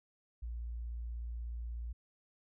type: tone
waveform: sine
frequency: 58.27 Hz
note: A#1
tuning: in tune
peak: -38 dBFS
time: 0.42-1.93 s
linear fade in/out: 10 ms
effects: none